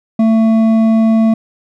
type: tone with hard clipping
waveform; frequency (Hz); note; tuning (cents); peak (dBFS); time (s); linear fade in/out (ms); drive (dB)
sine; 223.1; A3; +24; -9; 0.19-1.34; 5; 7
effects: none